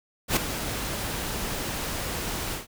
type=noise with ADSR envelope; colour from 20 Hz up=pink; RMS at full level=-20 dBFS; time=0.28-2.67 s; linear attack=84 ms; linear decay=9 ms; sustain=-11 dB; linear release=140 ms; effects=none